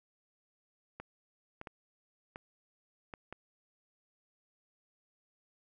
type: clicks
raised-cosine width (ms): 0.5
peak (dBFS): -28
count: 6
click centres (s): 1 / 1.614 / 1.672 / 2.359 / 3.138 / 3.326
effects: none